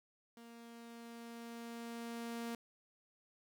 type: tone with level ramp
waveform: sawtooth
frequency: 233.1 Hz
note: A#3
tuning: in tune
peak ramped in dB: -50 to -36 dBFS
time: 0.37-2.55 s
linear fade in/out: 2 ms
effects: 12-bit